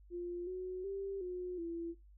sine tone with pitch steps, 350.2 / 368.6 / 392.3 / 361.2 / 336.9 Hz, F4 / F#4 / G4 / F#4 / E4, +5 / -7 / +1 / -42 / +38 cents, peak -38 dBFS, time 0.1-1.95 s, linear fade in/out 50 ms, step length 370 ms, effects noise-tail reverb RT60 0.2 s tail -20 dB re dry + added 50 Hz sine -57 dBFS peak until 2.17 s

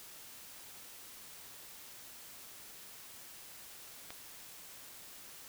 click, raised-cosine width 0.2 ms, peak -27 dBFS, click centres 4.105 s, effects white hiss -52 dBFS RMS until 5.48 s

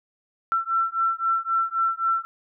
sine beating tone pair, 1343 / 1346.8 Hz, E6 / E6, +32 / +37 cents, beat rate 3.8 Hz, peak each -24 dBFS, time 0.52-2.25 s, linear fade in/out 0 ms, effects none

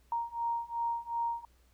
sine beating tone pair, 932.3 / 935 Hz, A#5 / A#5, 0 / +5 cents, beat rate 2.7 Hz, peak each -35 / -34 dBFS, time 0.12-1.45 s, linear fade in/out 2 ms, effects added 60 Hz sine -63 dBFS peak until 1.73 s + pink hiss -70 dBFS RMS until 1.73 s

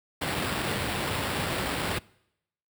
pink noise with sample-and-hold, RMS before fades -29 dBFS, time 0.21-1.99 s, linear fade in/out 10 ms, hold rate 6300 Hz, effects noise-tail reverb RT60 0.8 s tail -24 dB re dry + high-pass 80 Hz 12 dB/octave

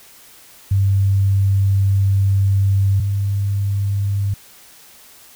sine tone pair in turn, 98 / 99.89 Hz, G2 / G2, 0 / +33 cents, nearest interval unison, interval 33 cents, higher second, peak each -12 / -16 dBFS, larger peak first, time 0.71-3 / 3-4.34 s, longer first, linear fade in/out 5 ms, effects white hiss -45 dBFS RMS until 5.35 s

